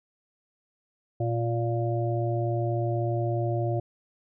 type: harmonic tone with a mistuned harmonic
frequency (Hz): 116.54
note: A#2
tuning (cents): 0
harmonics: 1 / 3 / 5 / 6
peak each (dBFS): -26 / -31 / -33 / -34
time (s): 1.2-3.8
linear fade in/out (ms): 5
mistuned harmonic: 1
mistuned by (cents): +18
effects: none